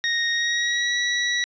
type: tone with pitch glide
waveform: 25% pulse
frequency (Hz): 1864.7 to 1937.2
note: A#6 to B6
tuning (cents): 0 to -34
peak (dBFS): -17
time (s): 0.04-1.44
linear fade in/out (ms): 0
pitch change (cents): +66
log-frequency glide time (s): 0.32-0.98
effects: resampled to 16000 Hz